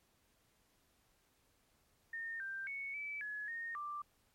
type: tone with pitch steps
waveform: sine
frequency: 1827 / 1575 / 2216 / 2305 / 1695 / 1845 / 1179 Hz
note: A#6 / G6 / C#7 / D7 / G#6 / A#6 / D6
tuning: -35 / +8 / -1 / -33 / +35 / -18 / +6 cents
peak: -40 dBFS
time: 2.13-4.02 s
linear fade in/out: 5 ms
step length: 270 ms
effects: pink hiss -74 dBFS RMS until 4.34 s + MP3 64 kbps